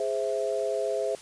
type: chord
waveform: sine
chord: Ab augmented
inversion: none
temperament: equal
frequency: 415.3 / 523.3 / 659.3 Hz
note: Ab4 / C5 / E5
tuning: 0 / 0 / 0 cents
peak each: -30 dBFS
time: 0-1.15 s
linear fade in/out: 2 ms
effects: white hiss -47 dBFS RMS until 1.21 s + resampled to 22050 Hz